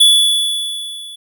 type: tone with level ramp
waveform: square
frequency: 3434 Hz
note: A7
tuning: 43 cents flat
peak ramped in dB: -5 to -31 dBFS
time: 0-1.16 s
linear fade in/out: 10 ms
effects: none